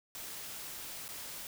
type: noise with dropouts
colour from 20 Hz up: white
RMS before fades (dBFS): -44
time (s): 0.15-1.47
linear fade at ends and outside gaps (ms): 1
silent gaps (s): 1.081-1.088
effects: none